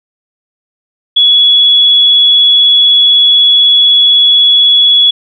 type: tone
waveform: sine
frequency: 3379 Hz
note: G#7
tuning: 29 cents sharp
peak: -3 dBFS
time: 1.16-5.11 s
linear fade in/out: 10 ms
effects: none